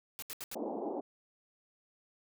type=noise bursts; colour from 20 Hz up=white; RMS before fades=-42 dBFS; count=4; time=0.19-0.547 s; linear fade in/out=0 ms; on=33 ms; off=75 ms
type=band-pass noise; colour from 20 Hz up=pink; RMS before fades=-38 dBFS; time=0.55-1.01 s; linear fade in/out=10 ms; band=230 to 860 Hz; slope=48 dB/octave
effects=none